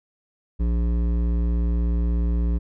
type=tone with hard clipping; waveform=sine; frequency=58.27 Hz; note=A#1; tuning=in tune; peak=-21 dBFS; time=0.59-2.59 s; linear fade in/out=20 ms; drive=12 dB; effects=none